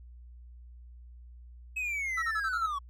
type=linear sweep; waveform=triangle; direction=down; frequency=2582 to 1095 Hz; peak=-29 dBFS; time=1.76-2.79 s; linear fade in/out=10 ms
type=tone bursts; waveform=triangle; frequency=1318.5 Hz; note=E6; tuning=in tune; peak=-28 dBFS; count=6; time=2.17-2.67 s; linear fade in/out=10 ms; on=55 ms; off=34 ms
effects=added 60 Hz sine -47 dBFS peak until 2.89 s